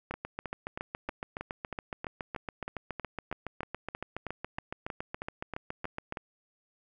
two click trains, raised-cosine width 0.5 ms, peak -20 / -21 dBFS, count 44 / 20, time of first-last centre 0.11-6.124 / 0.14-6.172 s, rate 7.15 / 3.15 Hz, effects none

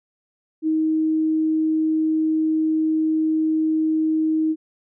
sine tone, 315.2 Hz, D#4, 23 cents sharp, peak -17 dBFS, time 0.62-4.56 s, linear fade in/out 50 ms, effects none

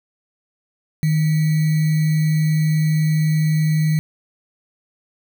sine tone with sample-and-hold, 155.9 Hz, D#3, 4 cents sharp, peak -14 dBFS, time 1.03-3.99 s, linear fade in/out 0 ms, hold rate 2100 Hz, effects none

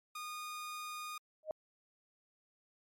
sawtooth tone, 1227 Hz, D#6, 25 cents flat, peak -38 dBFS, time 0.15-1.18 s, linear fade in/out 5 ms
sine tone with exponential growth, 622.3 Hz, D#5, in tune, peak -30 dBFS, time 1.43-1.51 s, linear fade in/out 1 ms, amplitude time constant 17 ms
effects MP3 64 kbps

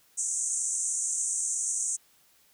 white band-pass noise, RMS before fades -30 dBFS, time 0.17-1.97 s, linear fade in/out 20 ms, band 6200 to 9000 Hz, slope 96 dB/octave, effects white hiss -63 dBFS RMS until 2.53 s

